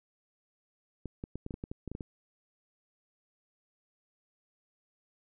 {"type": "clicks", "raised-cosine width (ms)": 3, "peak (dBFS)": -25, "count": 12, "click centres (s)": [1.057, 1.239, 1.356, 1.464, 1.508, 1.541, 1.639, 1.715, 1.877, 1.916, 1.951, 2.008], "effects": []}